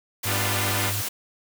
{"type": "high-pass noise", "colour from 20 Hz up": "white", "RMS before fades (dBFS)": -29, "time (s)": [0.23, 1.09], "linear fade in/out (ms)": 10, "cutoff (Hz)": 160, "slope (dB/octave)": 96}
{"type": "chord", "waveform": "5% pulse", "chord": "G dominant seventh", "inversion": "none", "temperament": "equal with one note detuned", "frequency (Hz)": [196, 246.9, 298.6, 349.2], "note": ["G3", "B3", "D4", "F4"], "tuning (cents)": [0, 0, 29, 0], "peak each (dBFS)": -20, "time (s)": [0.24, 0.93], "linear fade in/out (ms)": 50}
{"type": "tone with vibrato", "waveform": "triangle", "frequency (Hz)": 101.6, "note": "G#2", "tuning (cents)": -38, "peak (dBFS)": -26, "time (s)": [0.25, 1.02], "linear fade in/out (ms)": 10, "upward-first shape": "square", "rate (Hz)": 8.3, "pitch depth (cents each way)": 18}
{"effects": []}